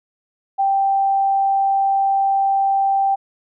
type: tone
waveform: sine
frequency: 784 Hz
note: G5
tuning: in tune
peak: -14 dBFS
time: 0.58-3.16 s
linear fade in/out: 20 ms
effects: none